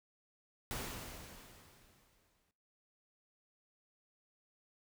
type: noise with exponential decay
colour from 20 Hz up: pink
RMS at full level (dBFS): -40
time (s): 0.71-2.51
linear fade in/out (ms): 0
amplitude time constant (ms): 390
effects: noise-tail reverb RT60 0.5 s tail -18 dB re dry